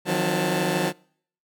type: tone cluster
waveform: 15% pulse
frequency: 155.8 / 169.6 / 182.3 / 262.9 / 881 Hz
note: D#3 / E3 / F#3 / C4 / A5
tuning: +3 / +50 / -25 / +8 / +2 cents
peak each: -21 / -27 / -18 / -26 / -25 dBFS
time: 0.05-0.93 s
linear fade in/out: 50 ms
effects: noise-tail reverb RT60 0.6 s tail -26 dB re dry